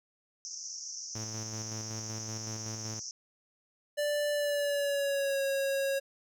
pink band-pass noise, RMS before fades -42 dBFS, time 0.45-3.11 s, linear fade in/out 0 ms, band 5400 to 6400 Hz, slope 96 dB/octave
sawtooth tone with tremolo, 110 Hz, A2, in tune, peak -34 dBFS, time 1.15-3 s, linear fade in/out 5 ms, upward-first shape square, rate 5.3 Hz, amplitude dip 35%
square tone with pitch glide, 587.3 to 548 Hz, D5 to C#5, 0 to -20 cents, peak -29 dBFS, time 3.97-6 s, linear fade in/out 20 ms, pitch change -120 cents, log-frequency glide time 4.32-5.42 s
effects none

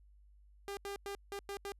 sawtooth tone bursts at uneven times, 400 Hz, G4, 35 cents sharp, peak -36 dBFS, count 6, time 0.68-0.77 / 0.85-0.96 / 1.06-1.15 / 1.32-1.39 / 1.49-1.57 / 1.65-1.72 s, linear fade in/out 0 ms, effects added 50 Hz sine -59 dBFS peak until 1.79 s + resampled to 32000 Hz

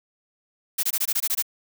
blue noise bursts, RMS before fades -23 dBFS, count 9, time 0.78-1.425 s, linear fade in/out 10 ms, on 53 ms, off 21 ms, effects none

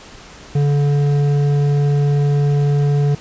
sine tone with hard clipping, 143.9 Hz, D3, 35 cents flat, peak -14 dBFS, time 0.55-3.15 s, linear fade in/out 5 ms, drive 8 dB, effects pink hiss -39 dBFS RMS until 3.2 s + resampled to 16000 Hz

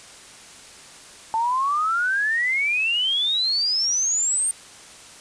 sine exponential sweep, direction up, 879 to 8900 Hz, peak -19 dBFS, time 1.34-4.51 s, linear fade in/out 0 ms, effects white hiss -44 dBFS RMS until 5.2 s + resampled to 22050 Hz

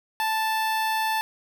sawtooth tone with notch filter, 880 Hz, A5, in tune, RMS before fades -25 dBFS, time 0.2-1.21 s, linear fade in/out 0 ms, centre 7000 Hz, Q 1.7, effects none

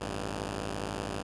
5% pulse tone pair together, 55 / 98 Hz, A1 / G2, 0 / 0 cents, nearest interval minor seventh, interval 1000 cents, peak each -25 dBFS, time 0-1.23 s, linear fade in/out 20 ms, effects resampled to 24000 Hz

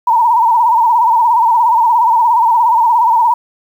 sine tone with vibrato, 932.3 Hz, A#5, in tune, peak -7 dBFS, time 0.07-3.34 s, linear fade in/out 5 ms, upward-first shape sine, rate 17 Hz, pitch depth 96 cents each way, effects 7-bit

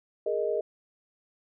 sine chord, Ab suspended second, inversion none, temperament equal, 415.3 / 466.2 / 622.3 Hz, Ab4 / Bb4 / Eb5, 0 / 0 / 0 cents, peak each -30 dBFS, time 0.26-0.61 s, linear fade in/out 5 ms, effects none

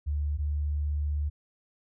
sine tone pair in turn, 73.42 / 73.7 Hz, D2 / D2, 0 / +7 cents, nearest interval unison, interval 7 cents, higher second, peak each -26 dBFS, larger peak neither, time 0.06-0.38 / 0.38-1.3 s, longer second, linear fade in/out 20 ms, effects none

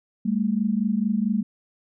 sine tone pair together, 200 / 224.5 Hz, G3 / A3, +35 / +35 cents, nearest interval major second, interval 200 cents, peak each -23 dBFS, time 0.25-1.43 s, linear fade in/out 10 ms, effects none

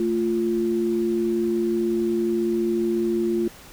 sine tone pair together, 222.3 / 347.8 Hz, A3 / F4, +18 / -7 cents, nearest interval minor sixth, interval 775 cents, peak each -25 / -21 dBFS, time 0-3.48 s, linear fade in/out 2 ms, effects pink hiss -45 dBFS RMS until 3.72 s

